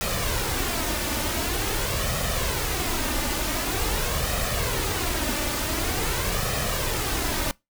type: noise with flanger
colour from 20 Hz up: pink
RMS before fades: -26 dBFS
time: 0.01-7.51 s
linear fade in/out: 0 ms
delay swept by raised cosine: 1.6 to 3.4 ms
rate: 0.46 Hz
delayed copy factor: +0.5
effects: noise-tail reverb RT60 0.2 s tail -23 dB re dry